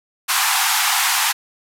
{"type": "band-pass noise", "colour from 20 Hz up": "pink", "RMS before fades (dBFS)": -18, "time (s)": [0.28, 1.33], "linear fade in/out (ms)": 20, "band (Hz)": [750, 15000], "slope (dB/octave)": 96, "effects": []}